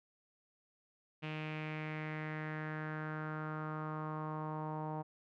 sawtooth tone with low-pass filter sweep, 154.8 Hz, D#3, 9 cents flat, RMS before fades -41 dBFS, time 1.22-5.03 s, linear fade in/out 20 ms, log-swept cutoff 2700 to 870 Hz, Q 3.9, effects none

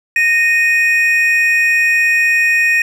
triangle tone pair together, 1852.3 / 2489 Hz, A#6 / D#7, -12 / 0 cents, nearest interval perfect fourth, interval 512 cents, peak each -11 dBFS, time 0.16-2.82 s, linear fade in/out 2 ms, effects none

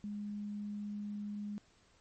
sine tone, 206.7 Hz, G#3, 8 cents flat, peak -38 dBFS, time 0.04-1.58 s, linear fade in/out 0 ms, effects pink hiss -68 dBFS RMS until 2 s + MP3 32 kbps

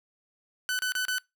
sawtooth tone bursts, 1503 Hz, F#6, 27 cents sharp, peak -23 dBFS, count 4, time 0.69-1.183 s, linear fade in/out 0 ms, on 100 ms, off 31 ms, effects noise-tail reverb RT60 0.2 s tail -25 dB re dry

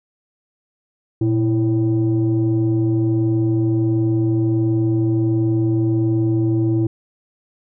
sine tone pair together, 117 / 329.6 Hz, A#2 / E4, +7 / 0 cents, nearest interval octave + tritone, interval 1793 cents, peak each -16 dBFS, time 1.21-6.87 s, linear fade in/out 5 ms, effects tanh soft clip ceiling -10 dBFS

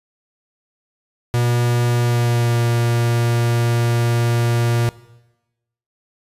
45% pulse tone with pitch glide, 120.3 to 118.17 Hz, B2 to A#2, -45 to +24 cents, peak -15 dBFS, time 1.34-4.89 s, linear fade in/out 0 ms, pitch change -31 cents, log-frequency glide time 1.98-2.6 s, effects noise-tail reverb RT60 1.0 s tail -19 dB re dry + resampled to 32000 Hz

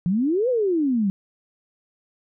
sine exponential two-way sweep, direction up then down, 167 to 523.3 to 187.1 Hz, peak -18 dBFS, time 0.06-1.1 s, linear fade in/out 0 ms, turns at 0.49 s, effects none

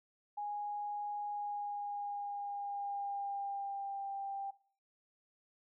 sine tone with pitch glide, 826 to 790.5 Hz, G#5 to G5, -10 to +14 cents, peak -37 dBFS, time 0.37-4.51 s, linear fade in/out 10 ms, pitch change -76 cents, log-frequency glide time 1.23-4.13 s, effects noise-tail reverb RT60 0.4 s tail -17 dB re dry

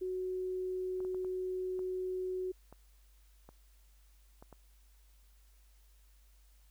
sine tone, 370 Hz, F#4, in tune, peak -34 dBFS, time 0.01-2.52 s, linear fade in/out 10 ms
clicks, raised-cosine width 1 ms, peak -38 dBFS, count 9, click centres 1.004 / 1.049 / 1.146 / 1.247 / 1.792 / 2.726 / 3.49 / 4.425 / 4.527 s
effects added 50 Hz sine -60 dBFS peak until 6.7 s + white hiss -71 dBFS RMS until 6.7 s

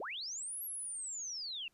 sine linear two-way sweep, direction up then down, 308.6 to 11630 to 2621 Hz, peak -39 dBFS, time 0-1.68 s, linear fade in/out 2 ms, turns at 0.63 s, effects pink hiss -75 dBFS RMS until 1.73 s + resampled to 32000 Hz

